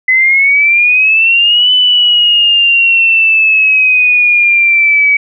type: exponential two-way sweep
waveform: sine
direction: up then down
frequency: 2022 to 3010 to 2267 Hz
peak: -5 dBFS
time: 0.08-5.17 s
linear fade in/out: 5 ms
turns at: 1.72 s
effects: none